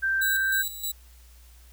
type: tone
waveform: sine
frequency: 1568 Hz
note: G6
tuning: in tune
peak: -22 dBFS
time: 0.02-0.63 s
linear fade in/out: 20 ms
type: tone with tremolo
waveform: 10% pulse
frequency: 3918 Hz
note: B7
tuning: 15 cents flat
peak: -20 dBFS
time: 0.21-0.92 s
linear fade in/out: 10 ms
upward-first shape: square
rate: 3.2 Hz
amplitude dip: 65%
effects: added 60 Hz sine -49 dBFS peak until 1.72 s + white hiss -58 dBFS RMS until 1.72 s